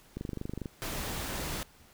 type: click train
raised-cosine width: 3 ms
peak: -23 dBFS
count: 13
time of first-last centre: 0.17-0.658 s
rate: 24.6 Hz
type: noise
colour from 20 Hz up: pink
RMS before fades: -36 dBFS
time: 0.82-1.63 s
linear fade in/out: 0 ms
effects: pink hiss -59 dBFS RMS until 1.93 s